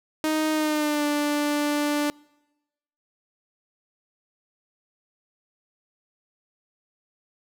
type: tone with pitch glide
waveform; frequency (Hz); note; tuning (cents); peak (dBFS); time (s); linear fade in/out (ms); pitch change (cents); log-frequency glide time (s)
sawtooth; 311.1 to 293.8; D#4 to D4; 0 to +1; -18; 0.24-2.1; 0; -99; 0.52-1.05
effects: noise-tail reverb RT60 1.0 s tail -26 dB re dry